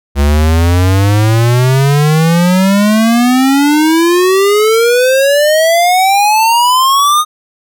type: exponential sweep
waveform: square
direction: up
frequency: 69.4 to 1244.5 Hz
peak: -7 dBFS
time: 0.15-7.25 s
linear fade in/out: 50 ms
effects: none